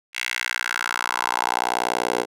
10% pulse tone with high-pass filter sweep, 60.4 Hz, B1, 38 cents flat, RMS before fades -25 dBFS, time 0.13-2.26 s, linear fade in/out 50 ms, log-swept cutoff 2300 to 490 Hz, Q 2.6, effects low-pass 12000 Hz 12 dB/octave

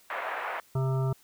pink band-pass noise, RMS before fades -34 dBFS, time 0.1-0.6 s, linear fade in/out 2 ms, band 610 to 2100 Hz, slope 24 dB/octave
harmonic tone, 132.3 Hz, C3, 20 cents sharp, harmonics 1 / 3 / 5 / 7 / 9 / 10, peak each -25 / -35 / -39 / -42 / -44 / -45 dBFS, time 0.75-1.13 s, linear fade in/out 5 ms
effects white hiss -60 dBFS RMS until 1.23 s

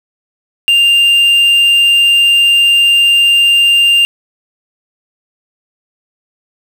triangle tone with quantisation, 2795 Hz, F7, 1 cent sharp, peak -4 dBFS, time 0.68-4.05 s, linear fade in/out 0 ms, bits 5, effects none

